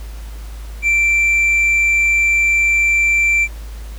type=tone with tanh clipping; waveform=sine; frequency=2347 Hz; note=D7; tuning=2 cents flat; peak=-12 dBFS; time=0.82-3.48 s; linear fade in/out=50 ms; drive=3 dB; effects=added 53 Hz sine -27 dBFS peak until 3.98 s + pink hiss -42 dBFS RMS until 3.98 s